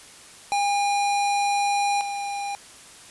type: tone pair in turn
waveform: square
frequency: 810 / 806 Hz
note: G#5 / G5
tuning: -43 / +48 cents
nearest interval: unison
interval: 9 cents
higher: first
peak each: -21 / -28 dBFS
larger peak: first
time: 0.52-2.01 / 2.01-2.55 s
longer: first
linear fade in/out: 0 ms
effects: white hiss -46 dBFS RMS until 3.1 s + resampled to 24000 Hz